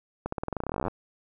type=accelerating click train; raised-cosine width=1 ms; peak=-16 dBFS; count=23; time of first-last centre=0.26-0.882 s; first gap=64 ms; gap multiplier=0.91; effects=none